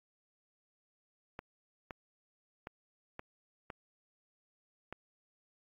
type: clicks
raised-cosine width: 0.5 ms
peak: -27 dBFS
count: 6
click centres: 1.391 / 1.908 / 2.671 / 3.194 / 3.702 / 4.926 s
effects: AAC 32 kbps